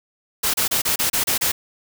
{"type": "noise bursts", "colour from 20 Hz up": "white", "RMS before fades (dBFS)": -20, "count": 8, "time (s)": [0.43, 1.52], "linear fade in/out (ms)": 10, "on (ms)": 110, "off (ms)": 30, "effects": []}